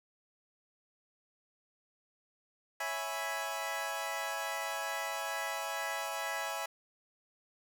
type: chord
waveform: 20% pulse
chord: C# minor seventh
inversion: none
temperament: equal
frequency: 554.4 / 659.3 / 830.6 / 987.8 Hz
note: C#5 / E5 / G#5 / B5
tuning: 0 / 0 / 0 / 0 cents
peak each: -39 / -35 / -34 / -37 dBFS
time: 2.8-6.66 s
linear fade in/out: 5 ms
effects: none